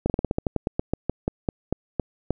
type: slowing click train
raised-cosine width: 2 ms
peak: -9 dBFS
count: 18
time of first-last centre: 0.06-2.306 s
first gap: 38 ms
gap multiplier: 1.14
effects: none